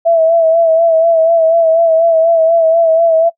sine tone with vibrato, 658 Hz, E5, 3 cents flat, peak -6 dBFS, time 0.05-3.3 s, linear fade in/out 20 ms, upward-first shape sine, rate 4.1 Hz, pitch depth 42 cents each way, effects noise-tail reverb RT60 0.1 s tail -21 dB re dry

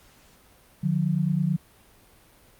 sine tone pair together, 150.79 / 180 Hz, D3 / F#3, +46 / -47 cents, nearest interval minor third, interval 307 cents, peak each -24 dBFS, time 0.83-1.57 s, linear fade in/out 10 ms, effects pink hiss -56 dBFS RMS until 2.59 s + Opus 48 kbps

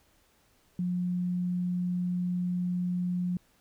sine tone, 178.7 Hz, F3, 40 cents sharp, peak -27 dBFS, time 0.79-3.37 s, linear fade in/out 2 ms, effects pink hiss -66 dBFS RMS until 3.6 s

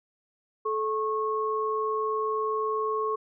sine tone pair together, 434.1 / 1093.9 Hz, A4 / C#6, -23 / -23 cents, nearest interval octave + major third, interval 1600 cents, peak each -28 dBFS, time 0.65-3.16 s, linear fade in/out 10 ms, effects none

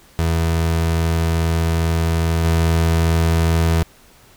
30% pulse tone with level steps, 82.4 Hz, E2, in tune, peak -13 / -11 dBFS, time 0.19-3.83 s, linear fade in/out 0 ms, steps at 2.44 s, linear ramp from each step 10 ms, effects pink hiss -49 dBFS RMS until 4.36 s

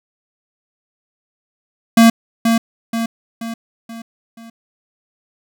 square tone with echo, 228.6 Hz, A#3, 34 cents flat, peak -6 dBFS, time 1.97-2.1 s, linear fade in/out 5 ms, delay 480 ms, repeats 5, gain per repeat -6 dB, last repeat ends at 4.5 s, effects none

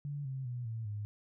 sine tone with pitch steps, 144 / 132.81 / 122.5 / 112.98 / 104.2 Hz, D3 / C3 / B2 / A2 / G#2, -34 / +26 / -14 / +46 / +6 cents, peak -36 dBFS, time 0.05-1.05 s, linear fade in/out 0 ms, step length 200 ms, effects none

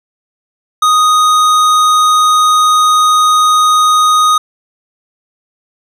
sine tone with hard clipping, 1244.5 Hz, D#6, in tune, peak -8 dBFS, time 0.82-4.38 s, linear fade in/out 5 ms, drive 14 dB, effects none

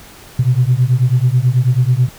sine beating tone pair, 121.2 / 130.4 Hz, B2 / C3, -32 / -5 cents, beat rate 9.2 Hz, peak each -12 dBFS, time 0.39-2.09 s, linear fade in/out 5 ms, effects tanh soft clip ceiling -3 dBFS + pink hiss -39 dBFS RMS until 2.18 s

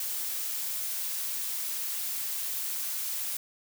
blue noise, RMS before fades -33 dBFS, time 0-3.37 s, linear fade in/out 2 ms, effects none

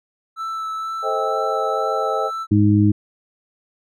triangle tone with vibrato, 1318.5 Hz, E6, in tune, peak -22 dBFS, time 0.36-2.47 s, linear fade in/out 50 ms, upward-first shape sine, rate 2.1 Hz, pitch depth 11 cents each way
sine chord, A half-diminished seventh, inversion none, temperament just, 440 / 528 / 633.6 / 792 Hz, A4 / C5 / Eb5 / G5, 0 / +16 / +31 / +18 cents, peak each -25 dBFS, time 1.02-2.31 s, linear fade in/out 50 ms
harmonic tone, 103.83 Hz, G#2, in tune, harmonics 1 / 2 / 3, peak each -15 / -17 / -16 dBFS, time 2.51-2.92 s, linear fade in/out 10 ms
effects none

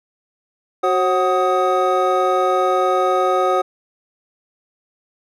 triangle tone cluster, 370.8 / 540 / 743 / 1253 Hz, F#4 / C#5 / F#5 / D#6, +4 / -45 / +7 / +12 cents, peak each -18 dBFS, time 0.83-3.62 s, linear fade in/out 10 ms, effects none

